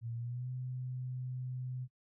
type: tone with pitch glide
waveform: sine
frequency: 116.54 to 127.09 Hz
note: A#2 to C3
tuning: 0 to -50 cents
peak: -37 dBFS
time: 0.01-1.88 s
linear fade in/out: 50 ms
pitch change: +150 cents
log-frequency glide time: 0.15-0.49 s
effects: noise-tail reverb RT60 0.1 s tail -23 dB re dry